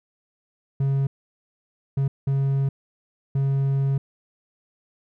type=tone bursts at uneven times; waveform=triangle; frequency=137 Hz; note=C#3; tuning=20 cents flat; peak=-17 dBFS; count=4; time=0.8-1.07 / 1.97-2.08 / 2.27-2.69 / 3.35-3.98 s; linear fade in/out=5 ms; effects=none